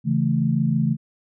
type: chord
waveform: sine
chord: A major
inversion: first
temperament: equal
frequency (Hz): 138.59 / 164.81 / 220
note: C#3 / E3 / A3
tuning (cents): 0 / 0 / 0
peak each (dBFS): -22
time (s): 0.04-0.97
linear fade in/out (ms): 50
effects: none